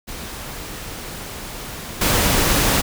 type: noise with level steps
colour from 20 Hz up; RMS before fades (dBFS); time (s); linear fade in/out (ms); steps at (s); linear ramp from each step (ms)
pink; -32 / -17; 0.07-2.82; 20; 2.01; 5
effects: none